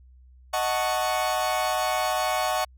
40% pulse chord, D# half-diminished seventh, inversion none, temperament equal, 622.3 / 740 / 880 / 1108.7 Hz, D#5 / F#5 / A5 / C#6, 0 / 0 / 0 / 0 cents, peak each -28 / -26 / -31 / -29 dBFS, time 0.53-2.65 s, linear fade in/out 10 ms, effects added 63 Hz sine -49 dBFS peak until 2.77 s

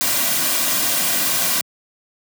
white noise with comb filter, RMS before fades -19 dBFS, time 0.01-1.61 s, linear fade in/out 0 ms, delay 2.3 ms, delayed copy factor -0.55, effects high-pass 150 Hz 12 dB/octave

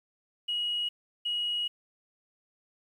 sine tone pair in turn, 2900 / 2900 Hz, F#7 / F#7, -35 / -35 cents, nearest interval unison, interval 0 cents, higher neither, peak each -27 dBFS, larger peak neither, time 0.48-0.89 / 1.25-1.68 s, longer second, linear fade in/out 10 ms, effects tanh soft clip ceiling -23 dBFS + 10-bit

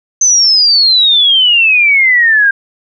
sine exponential sweep, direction down, 6250 to 1588 Hz, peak -5 dBFS, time 0.21-2.51 s, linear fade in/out 5 ms, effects none

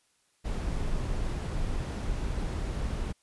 brown noise, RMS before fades -31 dBFS, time 0.44-3.13 s, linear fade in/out 20 ms, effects white hiss -70 dBFS RMS until 3.22 s + resampled to 24000 Hz

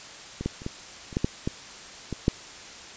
clicks, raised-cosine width 3 ms, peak -19 / -13 / -28 / -17 / -27 / -11 / -9 / -13 / -17 / -6 dBFS, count 10, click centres 0.41 / 0.46 / 0.619 / 0.664 / 1.128 / 1.169 / 1.245 / 1.475 / 2.127 / 2.281 s, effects white hiss -43 dBFS RMS until 2.96 s + resampled to 16000 Hz

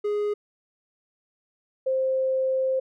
triangle / sine tone pair in turn, 415.3 / 524.9 Hz, G#4 / C5, 0 / +5 cents, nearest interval major third, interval 405 cents, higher second, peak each -21 dBFS, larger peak neither, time 0.04-0.34 / 1.86-2.8 s, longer second, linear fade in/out 10 ms, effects none

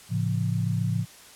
sine chord, A augmented, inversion none, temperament just, 110 / 137.5 / 171.88 Hz, A2 / C#3 / E#3, 0 / -14 / -27 cents, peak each -26 / -29 / -28 dBFS, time 0.09-1.06 s, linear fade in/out 50 ms, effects white hiss -49 dBFS RMS until 1.35 s + low-pass 11000 Hz 12 dB/octave

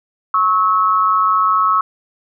sine tone pair together, 1100 / 1295.2 Hz, C#6 / E6, -14 / -31 cents, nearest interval minor third, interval 283 cents, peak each -14 dBFS, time 0.34-1.81 s, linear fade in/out 2 ms, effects none

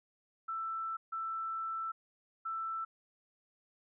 sine tone bursts at uneven times, 1328 Hz, E6, 12 cents sharp, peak -35 dBFS, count 3, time 0.48-0.97 / 1.12-1.92 / 2.45-2.85 s, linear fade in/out 10 ms, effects none

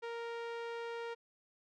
sawtooth tone with low-pass filter, 466 Hz, A#4, 1 cent flat, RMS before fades -42 dBFS, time 0.02-1.15 s, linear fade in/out 20 ms, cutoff 3100 Hz, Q 0.71, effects none

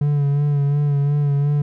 triangle tone with vibrato, 143.8 Hz, D3, 36 cents flat, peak -13 dBFS, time 0.01-1.62 s, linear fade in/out 5 ms, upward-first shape sine, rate 2.8 Hz, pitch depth 34 cents each way, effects none

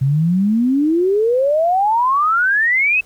sine exponential sweep, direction up, 130 to 2637 Hz, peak -12 dBFS, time 0.01-3.01 s, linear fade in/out 10 ms, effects pink hiss -50 dBFS RMS until 3.05 s

